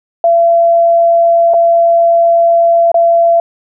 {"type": "tone with dropouts", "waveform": "sine", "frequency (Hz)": 677, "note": "E5", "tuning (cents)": 46, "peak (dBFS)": -5, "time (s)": [0.24, 3.4], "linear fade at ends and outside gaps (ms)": 2, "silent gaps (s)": [[1.537, 1.541], [2.917, 2.943]], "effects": []}